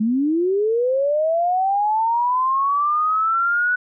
sine linear sweep, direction up, 207.7 to 1485 Hz, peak -16 dBFS, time 0-3.76 s, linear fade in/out 10 ms, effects none

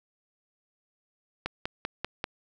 click train, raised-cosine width 0.3 ms, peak -14 dBFS, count 5, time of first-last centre 1.46-2.241 s, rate 5.12 Hz, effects none

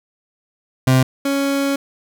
30% pulse tone pair in turn, 130 / 277.7 Hz, C3 / C#4, -11 / +3 cents, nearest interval octave + minor second, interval 1314 cents, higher second, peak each -8 / -14 dBFS, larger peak first, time 0.87-1.03 / 1.25-1.76 s, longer second, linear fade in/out 5 ms, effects none

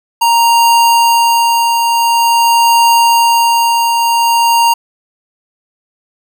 square tone with tremolo, 932.3 Hz, A#5, in tune, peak -6 dBFS, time 0.21-4.74 s, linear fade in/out 10 ms, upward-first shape triangle, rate 0.47 Hz, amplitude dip 40%, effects none

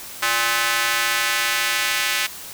square tone with high-pass filter sweep, 116.54 Hz, A#2, in tune, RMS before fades -21 dBFS, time 0.22-2.27 s, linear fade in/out 10 ms, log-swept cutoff 1400 to 2100 Hz, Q 1.3, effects white hiss -36 dBFS RMS until 2.53 s

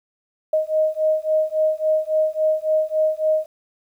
sine beating tone pair, 622.3 / 625.9 Hz, D#5 / D#5, 0 / +10 cents, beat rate 3.6 Hz, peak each -20 dBFS, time 0.53-3.46 s, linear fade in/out 5 ms, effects 9-bit

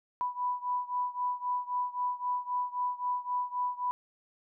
sine beating tone pair, 987.8 / 991.6 Hz, B5 / B5, 0 / +7 cents, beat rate 3.8 Hz, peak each -32 / -34 dBFS, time 0.21-3.91 s, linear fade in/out 0 ms, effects none

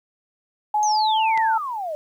sine tone with pitch glide, 845 to 889.6 Hz, G#5 to A5, +30 to +19 cents, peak -17 dBFS, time 0.74-1.58 s, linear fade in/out 5 ms, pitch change +89 cents, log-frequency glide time 0.84-1.3 s
sine exponential sweep, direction down, 6470 to 587.3 Hz, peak -25 dBFS, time 0.83-1.95 s, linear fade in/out 0 ms
click, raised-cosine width 0.2 ms, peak -15 dBFS, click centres 1.376 s
effects 9-bit

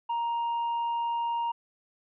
triangle tone, 936 Hz, A#5, 7 cents sharp, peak -25 dBFS, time 0.09-1.52 s, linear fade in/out 10 ms, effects resampled to 8000 Hz

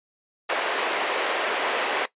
pink band-pass noise, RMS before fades -26 dBFS, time 0.49-2.06 s, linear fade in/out 10 ms, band 410 to 3300 Hz, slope 24 dB/octave, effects noise-tail reverb RT60 0.1 s tail -17 dB re dry + resampled to 8000 Hz

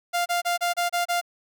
sawtooth tone bursts, 698.5 Hz, F5, in tune, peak -18 dBFS, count 7, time 0.13-1.214 s, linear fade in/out 20 ms, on 130 ms, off 29 ms, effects none

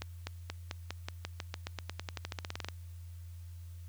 accelerating click train, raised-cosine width 0.2 ms, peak -20 dBFS, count 24, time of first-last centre 0.02-2.686 s, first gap 250 ms, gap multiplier 0.92, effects added 86 Hz sine -44 dBFS peak until 3.88 s + white hiss -65 dBFS RMS until 3.88 s

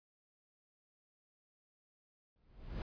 brown noise with exponential growth, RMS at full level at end -36 dBFS, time 2.36-2.82 s, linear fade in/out 1 ms, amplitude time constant 100 ms, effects resampled to 11025 Hz

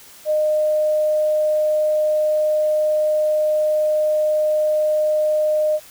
sine tone, 612 Hz, D#5, 29 cents flat, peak -15 dBFS, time 0.25-5.8 s, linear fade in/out 50 ms, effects white hiss -44 dBFS RMS until 5.9 s

